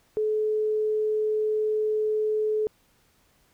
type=tone; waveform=sine; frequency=429.6 Hz; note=A4; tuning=41 cents flat; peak=-22 dBFS; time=0.17-2.67 s; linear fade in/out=0 ms; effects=pink hiss -64 dBFS RMS until 3.53 s